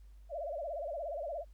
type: tone with vibrato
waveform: sine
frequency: 622.3 Hz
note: D#5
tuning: in tune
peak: -36 dBFS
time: 0.29-1.45 s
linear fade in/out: 50 ms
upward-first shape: sine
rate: 17 Hz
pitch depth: 190 cents each way
effects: added 50 Hz sine -52 dBFS peak until 1.53 s + pink hiss -75 dBFS RMS until 1.53 s